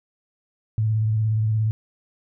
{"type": "tone with vibrato", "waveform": "sine", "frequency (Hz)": 109.2, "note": "A2", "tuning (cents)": -13, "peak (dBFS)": -18, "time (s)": [0.78, 1.71], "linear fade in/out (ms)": 0, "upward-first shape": "square", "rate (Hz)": 17, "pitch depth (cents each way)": 27, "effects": []}